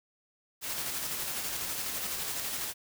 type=noise with tremolo; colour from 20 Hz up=white; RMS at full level=-34 dBFS; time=0.61-2.74 s; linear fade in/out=50 ms; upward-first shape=square; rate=12 Hz; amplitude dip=25%; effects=none